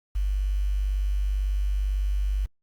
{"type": "tone with quantisation", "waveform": "sine", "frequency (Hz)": 49, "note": "G1", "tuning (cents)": 0, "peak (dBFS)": -22, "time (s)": [0.15, 2.46], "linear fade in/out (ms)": 10, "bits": 8, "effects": ["Opus 48 kbps"]}